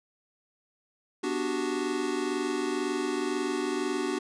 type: chord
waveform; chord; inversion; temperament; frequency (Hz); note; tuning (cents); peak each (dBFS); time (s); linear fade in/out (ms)
square; G major seventh; first; equal; 246.9 / 293.7 / 370 / 392; B3 / D4 / F#4 / G4; 0 / 0 / 0 / 0; -37 / -33 / -32 / -37; 1.23-4.19; 10
effects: resampled to 22050 Hz